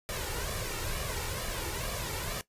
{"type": "noise with flanger", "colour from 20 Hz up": "pink", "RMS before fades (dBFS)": -35, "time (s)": [0.09, 2.41], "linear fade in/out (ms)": 0, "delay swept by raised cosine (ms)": [1.7, 2.22], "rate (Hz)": 2.2, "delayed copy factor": 0.6, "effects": ["noise-tail reverb RT60 0.1 s tail -17 dB re dry", "resampled to 32000 Hz"]}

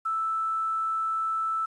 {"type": "tone with quantisation", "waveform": "sine", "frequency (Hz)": 1318.5, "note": "E6", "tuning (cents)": 0, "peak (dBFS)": -25, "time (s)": [0.05, 1.66], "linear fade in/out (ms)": 10, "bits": 9, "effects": ["resampled to 24000 Hz"]}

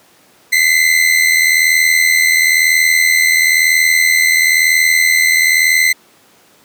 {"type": "tone pair together", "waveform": "40% pulse", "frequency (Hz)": [2012, 2093], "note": ["B6", "C7"], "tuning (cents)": [32, 0], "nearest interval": "minor second", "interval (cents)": 68, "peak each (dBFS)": -11, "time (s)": [0.52, 5.93], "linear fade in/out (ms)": 10, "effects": ["pink hiss -48 dBFS RMS until 6.64 s", "high-pass 200 Hz 12 dB/octave"]}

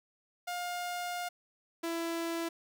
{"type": "tone pair in turn", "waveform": "sawtooth", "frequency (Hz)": [709, 333.6], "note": ["F5", "E4"], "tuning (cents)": [26, 21], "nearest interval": "octave + minor second", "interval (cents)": 1305, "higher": "first", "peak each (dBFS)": [-31, -29], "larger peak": "second", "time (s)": [[0.47, 1.29], [1.83, 2.49]], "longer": "first", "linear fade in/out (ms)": 10, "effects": ["11-bit"]}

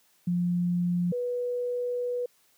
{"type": "tone pair in turn", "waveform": "sine", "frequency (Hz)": [175.9, 490], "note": ["F3", "B4"], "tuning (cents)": [13, -14], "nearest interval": "octave + tritone", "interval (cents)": 1773, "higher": "second", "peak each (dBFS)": [-23, -27], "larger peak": "first", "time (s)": [[0.27, 1.12], [1.12, 2.26]], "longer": "second", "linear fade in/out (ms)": 5, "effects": ["white hiss -65 dBFS RMS until 2.57 s", "high-pass 100 Hz 12 dB/octave"]}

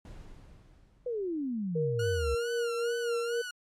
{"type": "noise with exponential decay", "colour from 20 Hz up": "brown", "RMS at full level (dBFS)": -43, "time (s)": [0.05, 2.08], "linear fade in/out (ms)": 2, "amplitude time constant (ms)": 440}
{"type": "exponential sweep", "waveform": "sine", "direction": "down", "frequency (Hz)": [508, 63.9], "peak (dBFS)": -30, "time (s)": [1.06, 2.35], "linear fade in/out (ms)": 5}
{"type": "tone with tremolo", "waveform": "sine", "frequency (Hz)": 470.6, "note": "A#4", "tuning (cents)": 16, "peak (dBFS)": -27, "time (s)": [1.75, 3.42], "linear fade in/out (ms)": 10, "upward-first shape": "sine", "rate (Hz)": 3.8, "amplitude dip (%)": 35}
{"type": "tone with vibrato", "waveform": "sawtooth", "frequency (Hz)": 1424, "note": "F6", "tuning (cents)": 33, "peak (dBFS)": -33, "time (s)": [1.99, 3.51], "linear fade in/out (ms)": 5, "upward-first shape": "sine", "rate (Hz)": 2.3, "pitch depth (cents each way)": 93}
{"effects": ["low-pass 10000 Hz 12 dB/octave", "MP3 96 kbps"]}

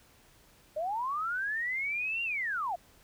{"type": "linear two-way sweep", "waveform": "sine", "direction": "up then down", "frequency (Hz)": [587.3, 2794, 649], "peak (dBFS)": -30, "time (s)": [0.76, 2.76], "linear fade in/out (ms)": 10, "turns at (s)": 2.23, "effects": ["pink hiss -61 dBFS RMS until 3.03 s"]}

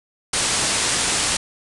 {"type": "low-pass noise", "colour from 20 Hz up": "white", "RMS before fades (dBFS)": -21, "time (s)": [0.33, 1.37], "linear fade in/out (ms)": 5, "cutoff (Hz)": 9900, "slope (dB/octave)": 96, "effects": []}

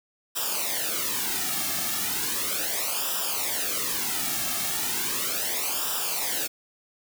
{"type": "noise with flanger", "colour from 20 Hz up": "white", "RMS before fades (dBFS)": -28, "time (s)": [0.35, 6.48], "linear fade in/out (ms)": 20, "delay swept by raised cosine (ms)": [0.46, 2.06], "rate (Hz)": 0.36, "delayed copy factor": -0.8, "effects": []}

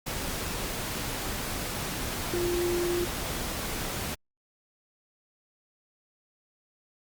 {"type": "tone in noise", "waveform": "sine", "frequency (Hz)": 350, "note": "F4", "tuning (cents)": 4, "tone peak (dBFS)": -26, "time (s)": [2.33, 3.05], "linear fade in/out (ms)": 10, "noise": "pink", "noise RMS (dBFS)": -33, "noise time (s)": [0.06, 4.15], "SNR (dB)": 4, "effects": ["Opus 48 kbps"]}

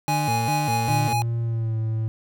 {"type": "tone with vibrato", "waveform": "35% pulse", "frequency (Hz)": 130.81, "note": "C3", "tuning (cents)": 0, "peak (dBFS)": -22, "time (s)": [0.08, 1.13], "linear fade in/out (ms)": 2, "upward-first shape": "square", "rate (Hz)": 2.5, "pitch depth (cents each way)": 240}
{"type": "tone with tremolo", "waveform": "square", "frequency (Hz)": 830.6, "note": "G#5", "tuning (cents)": 0, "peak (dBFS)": -22, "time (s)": [0.08, 1.22], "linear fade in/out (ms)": 0, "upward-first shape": "sine", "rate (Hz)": 4.9, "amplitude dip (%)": 40}
{"type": "tone with pitch glide", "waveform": "triangle", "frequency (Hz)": [116.54, 111.08], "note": ["A#2", "A2"], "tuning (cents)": [0, 17], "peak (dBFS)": -20, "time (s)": [0.89, 2.08], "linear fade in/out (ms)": 0, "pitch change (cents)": -83, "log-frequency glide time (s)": [1.41, 1.76]}
{"effects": []}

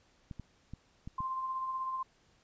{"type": "clicks", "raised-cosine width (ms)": 5, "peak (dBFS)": -30, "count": 5, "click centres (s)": [0.312, 0.397, 0.736, 1.075, 1.205]}
{"type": "tone with tremolo", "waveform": "sine", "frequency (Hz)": 1046.5, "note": "C6", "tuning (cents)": 0, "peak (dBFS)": -32, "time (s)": [1.18, 2.03], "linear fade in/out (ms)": 5, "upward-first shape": "sine", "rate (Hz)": 16, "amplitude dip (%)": 35}
{"effects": ["pink hiss -68 dBFS RMS until 2.43 s", "resampled to 16000 Hz"]}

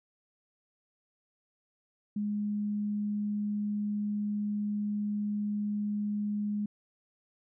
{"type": "tone", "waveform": "sine", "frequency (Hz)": 207.6, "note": "G#3", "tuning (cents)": 0, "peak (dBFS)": -29, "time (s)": [2.16, 6.66], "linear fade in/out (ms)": 5, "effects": []}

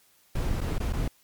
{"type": "noise with dropouts", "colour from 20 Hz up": "brown", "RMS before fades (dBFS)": -27, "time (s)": [0.35, 1.08], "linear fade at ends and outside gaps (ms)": 5, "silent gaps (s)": [[0.607, 0.613], [0.783, 0.801], [0.926, 0.933]], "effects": ["white hiss -62 dBFS RMS until 1.23 s", "MP3 96 kbps"]}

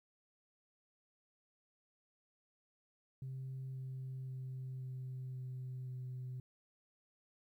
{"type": "tone with pitch steps", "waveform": "sine", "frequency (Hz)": [131.9, 130.99, 130.08, 129.19, 128.29, 127.41], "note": ["C3", "C3", "C3", "C3", "C3", "C3"], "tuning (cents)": [14, 2, -10, -22, -34, -46], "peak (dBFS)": -40, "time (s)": [3.22, 6.4], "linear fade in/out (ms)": 2, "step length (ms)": 530, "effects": ["tanh soft clip ceiling -39 dBFS", "13-bit"]}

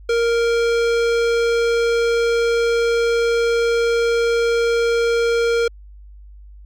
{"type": "tone with hard clipping", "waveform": "sine", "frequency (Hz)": 466.2, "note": "A#4", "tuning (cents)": 0, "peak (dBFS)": -17, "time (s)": [0.09, 5.68], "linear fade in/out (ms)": 5, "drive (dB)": 18, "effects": ["added 50 Hz sine -38 dBFS peak until 6.65 s"]}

